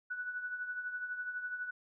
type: tone with tremolo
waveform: sine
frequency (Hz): 1480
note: F#6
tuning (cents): 0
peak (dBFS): -34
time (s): 0.1-1.71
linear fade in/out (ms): 10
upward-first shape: triangle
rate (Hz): 12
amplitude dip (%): 65
effects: none